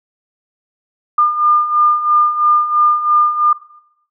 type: beating tone pair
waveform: sine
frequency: 1204 / 1207 Hz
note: D6 / D6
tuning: +43 / +47 cents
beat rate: 3 Hz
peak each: -17 / -11 dBFS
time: 1.18-3.53 s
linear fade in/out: 5 ms
effects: noise-tail reverb RT60 0.8 s tail -18 dB re dry